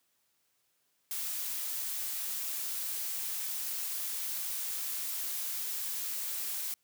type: noise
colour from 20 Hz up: blue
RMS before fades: -36 dBFS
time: 1.11-6.74 s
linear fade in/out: 0 ms
effects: white hiss -75 dBFS RMS until 6.83 s + high-pass 80 Hz 12 dB/octave